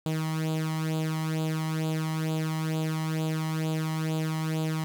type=tone with flanger; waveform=sawtooth; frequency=158.2 Hz; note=D#3; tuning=29 cents sharp; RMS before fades=-29 dBFS; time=0.06-4.84 s; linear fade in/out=0 ms; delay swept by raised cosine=0.26 to 1 ms; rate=2.2 Hz; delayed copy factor=+0.7; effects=none